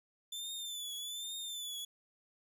sawtooth tone with vibrato, 3520 Hz, A7, in tune, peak -37 dBFS, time 0.32-1.85 s, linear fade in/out 5 ms, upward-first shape triangle, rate 1.2 Hz, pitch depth 83 cents each way, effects 13-bit

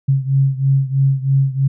sine beating tone pair, 135 / 138.1 Hz, C#3 / C#3, -45 / -6 cents, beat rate 3.1 Hz, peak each -14 / -17 dBFS, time 0.08-1.68 s, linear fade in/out 10 ms, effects none

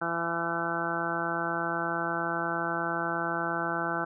harmonic tone, 168.4 Hz, E3, 37 cents sharp, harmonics 1 / 2 / 3 / 4 / 5 / 6 / 7 / 8 / 9, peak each -39 / -36 / -40 / -36 / -36 / -40 / -39 / -34 / -34 dBFS, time 0.01-4.05 s, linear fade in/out 10 ms, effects none

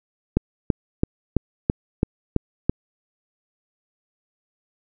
click train, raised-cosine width 3 ms, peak -4 dBFS, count 8, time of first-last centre 0.37-2.696 s, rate 3.01 Hz, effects none

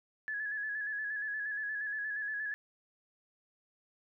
sine tone with vibrato, 1700 Hz, G#6, 40 cents sharp, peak -34 dBFS, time 0.28-2.54 s, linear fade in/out 0 ms, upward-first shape square, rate 8.5 Hz, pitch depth 36 cents each way, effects none

